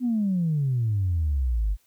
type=exponential sweep; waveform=sine; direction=down; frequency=255.6 to 47.17 Hz; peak=-20 dBFS; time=0-1.77 s; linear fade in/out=50 ms; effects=tanh soft clip ceiling -17 dBFS + white hiss -65 dBFS RMS until 1.86 s